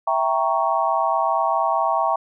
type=chord; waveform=sine; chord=E diminished seventh; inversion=none; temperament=equal; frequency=659.3 / 784 / 932.3 / 1108.7 Hz; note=E5 / G5 / Bb5 / Db6; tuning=0 / 0 / 0 / 0 cents; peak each=-23 dBFS; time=0.07-2.16 s; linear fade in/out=5 ms; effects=none